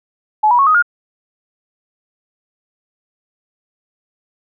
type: tone with pitch steps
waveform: sine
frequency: 855 / 970.9 / 1102.4 / 1251.8 / 1421.4 Hz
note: A5 / B5 / C#6 / D#6 / F6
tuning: -50 / -30 / -10 / +10 / +30 cents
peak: -8 dBFS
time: 0.43-0.825 s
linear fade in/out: 10 ms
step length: 79 ms
effects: none